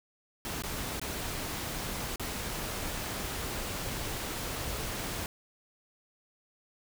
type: noise with dropouts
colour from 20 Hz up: pink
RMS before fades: -36 dBFS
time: 0.45-5.26 s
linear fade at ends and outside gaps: 1 ms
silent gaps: 0.622-0.636 / 0.997-1.015 / 2.159-2.196 s
effects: none